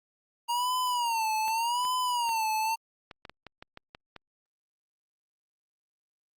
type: tone with vibrato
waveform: square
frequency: 937 Hz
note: A#5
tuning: 9 cents sharp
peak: -27 dBFS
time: 0.48-2.76 s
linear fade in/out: 20 ms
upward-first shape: sine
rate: 0.85 Hz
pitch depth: 130 cents each way
type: clicks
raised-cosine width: 0.3 ms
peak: -27 dBFS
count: 11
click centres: 1.481 / 1.851 / 2.292 / 3.112 / 3.252 / 3.296 / 3.467 / 3.625 / 3.774 / 3.949 / 4.163 s
effects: Opus 32 kbps